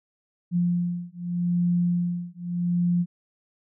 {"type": "beating tone pair", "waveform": "sine", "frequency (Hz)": [174.61, 175.43], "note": ["F3", "F3"], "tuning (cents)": [0, 8], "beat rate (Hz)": 0.82, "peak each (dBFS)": -25, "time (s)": [0.51, 3.06], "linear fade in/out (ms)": 50, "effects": []}